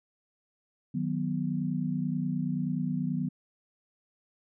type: chord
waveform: sine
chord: B major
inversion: first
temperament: equal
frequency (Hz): 155.56 / 185 / 246.9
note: D#3 / F#3 / B3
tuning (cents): 0 / 0 / 0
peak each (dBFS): -32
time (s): 0.94-3.29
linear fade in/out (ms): 10
effects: none